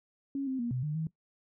sine tone with pitch steps, 275.8 / 262.5 / 237.4 / 126.7 / 150.7 / 159.5 Hz, C#4 / C4 / A#3 / B2 / D3 / D#3, -9 / +6 / +32 / +45 / +45 / +43 cents, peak -30 dBFS, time 0.35-1.07 s, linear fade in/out 2 ms, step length 120 ms, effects noise-tail reverb RT60 0.1 s tail -18 dB re dry

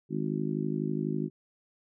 harmonic tone, 52.1 Hz, G#1, 6 cents sharp, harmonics 3 / 4 / 5 / 6 / 7, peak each -33 / -34 / -35 / -36 / -36 dBFS, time 0.09-1.3 s, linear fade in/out 50 ms, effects none

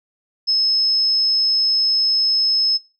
sine tone, 5190 Hz, E8, 28 cents flat, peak -14 dBFS, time 0.47-2.78 s, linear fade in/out 20 ms, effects noise-tail reverb RT60 0.3 s tail -17 dB re dry

